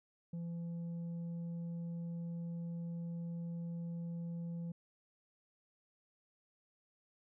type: tone with tanh clipping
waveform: sine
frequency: 169.5 Hz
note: E3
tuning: 49 cents sharp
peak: -40 dBFS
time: 0.33-4.72 s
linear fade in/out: 5 ms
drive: 4 dB
effects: none